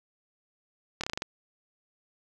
slowing click train, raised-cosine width 0.2 ms, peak -14 dBFS, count 7, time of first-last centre 1.01-1.221 s, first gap 26 ms, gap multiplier 1.12, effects none

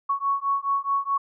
sine beating tone pair, 1108.7 / 1113.4 Hz, C#6 / C#6, 0 / +7 cents, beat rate 4.7 Hz, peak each -25 dBFS, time 0.09-1.18 s, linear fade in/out 10 ms, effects none

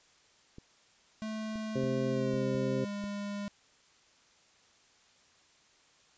clicks, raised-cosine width 3 ms, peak -34 dBFS, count 6, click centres 0.584 / 1.557 / 1.836 / 2.34 / 2.551 / 3.04 s
square tone with pitch glide, 217.7 to 203.1 Hz, A3 to G#3, -18 to -38 cents, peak -36 dBFS, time 1.22-3.48 s, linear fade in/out 0 ms, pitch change -120 cents, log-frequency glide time 2.09-2.48 s
harmonic tone, 131.5 Hz, C3, 9 cents sharp, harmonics 1 / 2 / 3 / 4, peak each -35 / -35 / -35 / -35 dBFS, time 1.75-2.85 s, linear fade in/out 10 ms
effects white hiss -64 dBFS RMS until 6.17 s + resampled to 16000 Hz

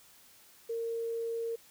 sine tone, 460 Hz, A#4, 23 cents flat, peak -32 dBFS, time 0.69-1.56 s, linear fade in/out 10 ms, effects white hiss -59 dBFS RMS until 1.7 s

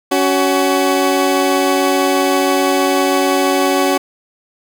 20% pulse tone pair together, 279.7 / 375 Hz, C#4 / F#4, +16 / +23 cents, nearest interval perfect fourth, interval 507 cents, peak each -10 dBFS, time 0.11-3.98 s, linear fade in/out 10 ms, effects none

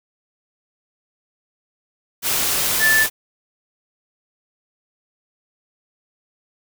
sine tone in noise, 1754 Hz, A6, 6 cents flat, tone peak -13 dBFS, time 2.79-3.07 s, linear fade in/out 50 ms, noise white, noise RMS -20 dBFS, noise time 2.22-3.1 s, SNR +4 dB, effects none

